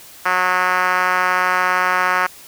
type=tone with band-pass filter; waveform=5% pulse; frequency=182.6 Hz; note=F#3; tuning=23 cents flat; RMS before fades=-17 dBFS; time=0.25-2.27 s; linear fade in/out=10 ms; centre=1300 Hz; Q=1.4; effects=white hiss -41 dBFS RMS until 2.47 s